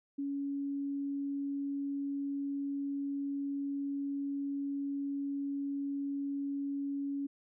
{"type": "tone", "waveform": "sine", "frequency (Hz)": 280.2, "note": "C#4", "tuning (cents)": 19, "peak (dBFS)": -33, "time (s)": [0.18, 7.27], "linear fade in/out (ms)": 10, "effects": []}